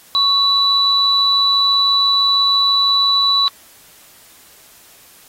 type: tone pair together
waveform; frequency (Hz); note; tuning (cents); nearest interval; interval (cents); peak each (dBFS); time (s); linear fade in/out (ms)
sine; 1108.7 / 3953; C#6 / B7; 0 / +1; octave + minor seventh; 2201; -19 / -12; 0.15-3.48; 0
effects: white hiss -46 dBFS RMS until 5.28 s + AAC 48 kbps